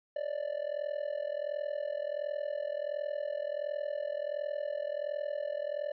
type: tone with amplitude modulation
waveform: triangle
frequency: 587.3 Hz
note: D5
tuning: in tune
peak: -27 dBFS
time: 0.16-5.92 s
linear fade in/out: 5 ms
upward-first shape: sine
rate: 41.4 Hz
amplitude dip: 90%
effects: resampled to 11025 Hz